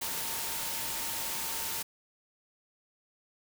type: tone in noise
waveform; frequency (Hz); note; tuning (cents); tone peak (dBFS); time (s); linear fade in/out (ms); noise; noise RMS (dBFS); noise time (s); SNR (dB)
sine; 910; A#5; -42; -46; 0.01-1.83; 10; white; -35; 0.01-1.83; -14
effects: none